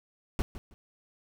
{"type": "noise with echo", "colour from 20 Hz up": "brown", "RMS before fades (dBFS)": -27, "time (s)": [0.39, 0.42], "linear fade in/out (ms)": 0, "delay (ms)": 160, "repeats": 2, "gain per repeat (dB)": -13, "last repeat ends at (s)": 0.74, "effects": []}